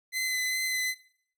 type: tone with vibrato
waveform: sawtooth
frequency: 2034 Hz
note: C7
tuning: 50 cents flat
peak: -24 dBFS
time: 0.12-0.95 s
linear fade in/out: 50 ms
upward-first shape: sine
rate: 2.5 Hz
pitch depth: 14 cents each way
effects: noise-tail reverb RT60 0.6 s tail -20 dB re dry